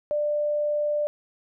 sine tone, 593 Hz, D5, 17 cents sharp, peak -22 dBFS, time 0.11-1.07 s, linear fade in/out 0 ms, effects none

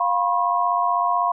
sine tone cluster, 704 / 982 / 1078 Hz, F5 / B5 / C#6, +14 / -10 / -49 cents, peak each -22 dBFS, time 0-1.32 s, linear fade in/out 5 ms, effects none

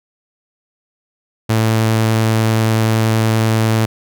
sawtooth tone, 111.2 Hz, A2, 19 cents sharp, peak -8 dBFS, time 1.49-3.86 s, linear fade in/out 10 ms, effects none

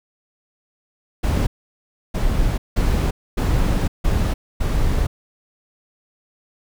brown noise bursts at uneven times, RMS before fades -18 dBFS, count 6, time 1.23-1.47 / 2.14-2.58 / 2.76-3.11 / 3.37-3.88 / 4.04-4.34 / 4.6-5.07 s, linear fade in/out 10 ms, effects none

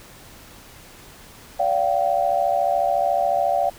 sine tone cluster, 575 / 698 / 772 Hz, D5 / F5 / G5, -37 / -1 / -27 cents, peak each -23 / -21 / -22 dBFS, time 1.59-3.7 s, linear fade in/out 10 ms, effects pink hiss -45 dBFS RMS until 3.78 s

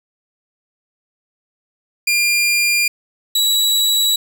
sawtooth tone pair in turn, 2400 / 3904 Hz, D7 / B7, +37 / -21 cents, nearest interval minor sixth, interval 842 cents, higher second, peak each -10 dBFS, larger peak neither, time 2.07-2.88 / 3.35-4.16 s, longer neither, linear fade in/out 5 ms, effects none

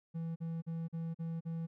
triangle tone bursts, 164.81 Hz, E3, in tune, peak -34 dBFS, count 6, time 0.14-1.67 s, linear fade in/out 20 ms, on 220 ms, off 42 ms, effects none

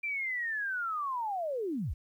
sine linear sweep, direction down, 2376 to 42.05 Hz, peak -31 dBFS, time 0.03-1.94 s, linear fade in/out 10 ms, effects 11-bit

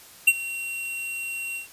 square tone with ADSR envelope, 2742 Hz, F7, 32 cents flat, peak -11 dBFS, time 0.27-1.68 s, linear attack 9 ms, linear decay 44 ms, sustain -19 dB, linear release 120 ms, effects white hiss -48 dBFS RMS until 1.72 s + resampled to 32000 Hz

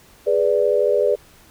sine chord, G# diminished, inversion none, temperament equal, 415.3 / 493.9 / 587.3 Hz, G#4 / B4 / D5, 0 / 0 / 0 cents, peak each -19 dBFS, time 0.26-1.16 s, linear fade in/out 20 ms, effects pink hiss -50 dBFS RMS until 1.5 s

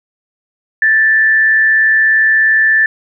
sine tone with frequency modulation, 1760 Hz, A6, in tune, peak -7 dBFS, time 0.82-2.86 s, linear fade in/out 2 ms, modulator 117 Hz, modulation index 0.35, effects none

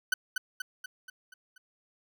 40% pulse tone with echo, 1505 Hz, F#6, 29 cents sharp, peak -22 dBFS, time 0.12-0.14 s, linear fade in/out 5 ms, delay 240 ms, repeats 6, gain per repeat -5 dB, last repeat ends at 1.58 s, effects none

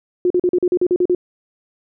sine tone bursts, 358.5 Hz, F4, 45 cents sharp, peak -12 dBFS, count 10, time 0.25-1.149 s, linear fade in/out 2 ms, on 53 ms, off 41 ms, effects none

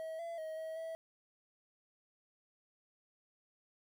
triangle tone with pitch steps, 642 / 674 / 633 / 640 / 651 Hz, E5 / E5 / D#5 / D#5 / E5, -46 / +38 / +30 / +49 / -22 cents, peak -38 dBFS, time 0-0.95 s, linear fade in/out 0 ms, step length 190 ms, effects 11-bit

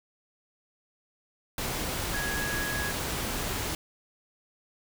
sine tone in noise, 1665 Hz, G#6, 4 cents sharp, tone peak -32 dBFS, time 2.14-2.91 s, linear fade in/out 2 ms, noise pink, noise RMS -32 dBFS, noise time 1.58-3.75 s, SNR -3 dB, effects none

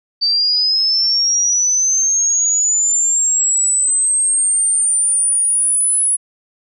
sine linear sweep, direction up, 4600 to 10270 Hz, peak -12 dBFS, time 0.21-6.17 s, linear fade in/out 20 ms, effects none

